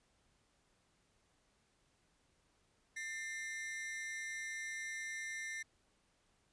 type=ring-modulated tone; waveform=45% pulse; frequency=1946 Hz; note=B6; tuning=26 cents flat; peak=-38 dBFS; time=2.96-5.63 s; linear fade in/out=10 ms; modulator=151 Hz; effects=pink hiss -75 dBFS RMS until 6.52 s + resampled to 22050 Hz